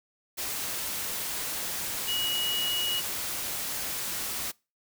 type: tone in noise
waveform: sine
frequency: 2908 Hz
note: F#7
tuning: 31 cents flat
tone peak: -28 dBFS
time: 2.07-3.01 s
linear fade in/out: 20 ms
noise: white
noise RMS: -33 dBFS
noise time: 0.37-4.52 s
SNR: +2 dB
effects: noise-tail reverb RT60 0.3 s tail -25 dB re dry